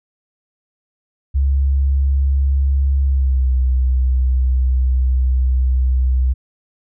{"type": "tone with pitch glide", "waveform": "sine", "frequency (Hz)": [68.4, 63.82], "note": ["C#2", "C2"], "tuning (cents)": [-23, -43], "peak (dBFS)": -12, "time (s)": [1.34, 6.34], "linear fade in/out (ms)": 20, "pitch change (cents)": -120, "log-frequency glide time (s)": [3.03, 3.51], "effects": []}